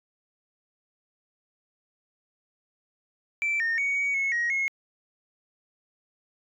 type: tone with pitch steps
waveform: sine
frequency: 2333 / 1831 / 2237 / 2252 / 2188 / 1890 / 2167 Hz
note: D7 / A#6 / C#7 / C#7 / C#7 / A#6 / C#7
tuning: -12 / -32 / +15 / +27 / -23 / +23 / -40 cents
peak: -22 dBFS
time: 3.42-4.68 s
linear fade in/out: 0 ms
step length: 180 ms
effects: tanh soft clip ceiling -21 dBFS